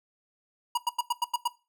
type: tone bursts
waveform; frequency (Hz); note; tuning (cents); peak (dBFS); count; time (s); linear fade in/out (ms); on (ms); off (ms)
square; 959; A#5; +49; -24; 7; 0.75-1.478; 5; 26; 91
effects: noise-tail reverb RT60 0.3 s tail -19 dB re dry